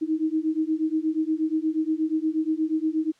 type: beating tone pair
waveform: sine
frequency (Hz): 311.1 / 319.5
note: D#4 / D#4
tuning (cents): 0 / +46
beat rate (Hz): 8.4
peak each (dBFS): -25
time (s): 0.01-3.12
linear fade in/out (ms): 20
effects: white hiss -62 dBFS RMS until 3.19 s + low-pass 6000 Hz 12 dB/octave